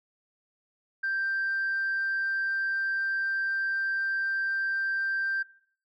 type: tone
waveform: sine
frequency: 1574 Hz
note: G6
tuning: 7 cents sharp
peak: -25 dBFS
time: 1.03-5.43 s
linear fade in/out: 10 ms
effects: noise-tail reverb RT60 0.5 s tail -17 dB re dry + tanh soft clip ceiling -23 dBFS